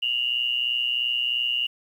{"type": "tone pair together", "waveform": "sine", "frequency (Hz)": [2794, 2917], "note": ["F7", "F#7"], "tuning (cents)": [0, -25], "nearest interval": "minor second", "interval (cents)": 75, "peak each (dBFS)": -25, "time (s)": [0.02, 1.67], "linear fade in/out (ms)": 10, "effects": ["9-bit"]}